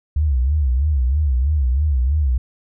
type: tone with vibrato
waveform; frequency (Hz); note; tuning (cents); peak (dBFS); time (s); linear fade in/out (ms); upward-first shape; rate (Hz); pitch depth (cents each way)
sine; 69; C#2; -7; -14; 0.16-2.38; 5; sine; 3.1; 200
effects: none